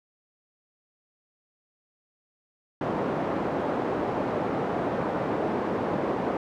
pink band-pass noise, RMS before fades -28 dBFS, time 2.81-6.37 s, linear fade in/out 2 ms, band 240 to 840 Hz, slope 12 dB/octave, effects none

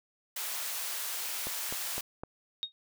white high-pass noise, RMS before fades -36 dBFS, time 0.36-2.01 s, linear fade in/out 5 ms, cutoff 660 Hz, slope 12 dB/octave
click train, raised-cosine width 1 ms, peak -24 dBFS, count 4, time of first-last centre 1.47-2.235 s, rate 3.92 Hz
sine tone with exponential decay, 3729 Hz, A#7, in tune, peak -27 dBFS, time 2.63-2.72 s, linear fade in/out 0 ms, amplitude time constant 19 ms
effects none

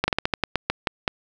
slowing click train, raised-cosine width 0.3 ms, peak -4 dBFS, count 11, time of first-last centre 0.04-1.078 s, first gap 40 ms, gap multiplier 1.2, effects none

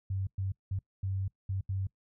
sine tone bursts at uneven times, 96.2 Hz, G2, 32 cents flat, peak -30 dBFS, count 6, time 0.1-0.27 / 0.38-0.52 / 0.71-0.79 / 1.03-1.28 / 1.49-1.61 / 1.69-1.87 s, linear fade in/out 5 ms, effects noise-tail reverb RT60 0.1 s tail -22 dB re dry

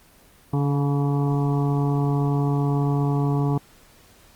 harmonic tone with a mistuned harmonic, 142.2 Hz, C#3, 45 cents sharp, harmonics 1 / 2 / 3 / 5 / 6 / 7 / 8, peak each -20 / -26 / -30 / -34 / -36 / -37 / -38 dBFS, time 0.53-3.58 s, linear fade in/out 5 ms, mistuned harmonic 7, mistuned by -37 cents, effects pink hiss -53 dBFS RMS until 4.35 s + Opus 24 kbps

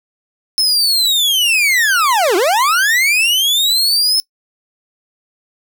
40% pulse linear two-way sweep, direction down then up, 5274 to 331.1 to 5274 Hz, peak -10 dBFS, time 0.58-4.2 s, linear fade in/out 0 ms, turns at 2.36 s, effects noise-tail reverb RT60 0.1 s tail -23 dB re dry

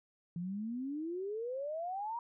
sine exponential sweep, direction up, 167.3 to 964 Hz, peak -36 dBFS, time 0.36-2.19 s, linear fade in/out 2 ms, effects none

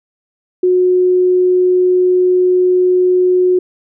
sine tone, 364.4 Hz, F#4, 26 cents flat, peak -8 dBFS, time 0.63-3.59 s, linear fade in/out 5 ms, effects none

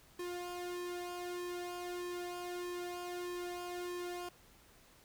sawtooth tone with flanger, 354.3 Hz, F4, 25 cents sharp, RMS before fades -42 dBFS, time 0.19-4.29 s, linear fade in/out 5 ms, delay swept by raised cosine 1.4 to 2.32 ms, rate 1.6 Hz, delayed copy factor -0.65, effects pink hiss -63 dBFS RMS until 5.04 s

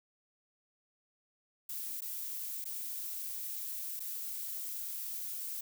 violet noise with dropouts, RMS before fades -40 dBFS, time 1.69-5.61 s, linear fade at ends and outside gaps 5 ms, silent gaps 2.008-2.019 / 2.643-2.654 / 3.995-4.002 s, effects none

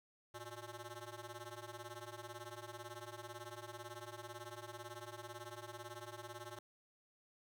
10% pulse ring-modulated tone, 240 Hz, B3, 49 cents flat, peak -37 dBFS, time 0.34-6.59 s, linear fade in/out 2 ms, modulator 129 Hz, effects none

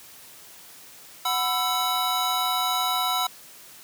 square tone cluster, 738 / 994 / 1328 / 3864 Hz, F#5 / B5 / E6 / B7, -5 / +11 / +12 / -39 cents, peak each -29 dBFS, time 1.25-3.27 s, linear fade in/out 5 ms, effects white hiss -47 dBFS RMS until 3.83 s + high-pass 80 Hz 12 dB/octave

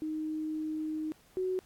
sine tone pair in turn, 311.1 / 371.5 Hz, D#4 / F#4, 0 / +7 cents, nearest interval minor third, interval 307 cents, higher second, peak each -32 / -29 dBFS, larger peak second, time 0.02-1.12 / 1.37-1.59 s, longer first, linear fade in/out 0 ms, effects pink hiss -63 dBFS RMS until 1.65 s + AAC 64 kbps

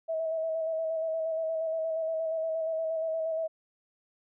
sine tone with vibrato, 645 Hz, E5, 38 cents flat, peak -28 dBFS, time 0.08-3.48 s, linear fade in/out 20 ms, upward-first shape square, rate 8.5 Hz, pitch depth 22 cents each way, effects none

